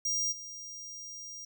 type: tone with level steps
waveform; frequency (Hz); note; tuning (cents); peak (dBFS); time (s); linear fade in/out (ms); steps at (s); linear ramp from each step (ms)
square; 5700; F8; +34; -29 / -42; 0.05-1.45; 5; 0.31; 20
effects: none